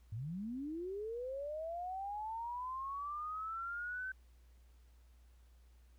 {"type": "linear sweep", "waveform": "sine", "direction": "up", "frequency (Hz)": [98, 1541], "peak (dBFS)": -39, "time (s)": [0.12, 4.12], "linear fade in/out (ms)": 5, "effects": ["added 60 Hz sine -60 dBFS peak until 5.98 s", "pink hiss -75 dBFS RMS until 5.98 s"]}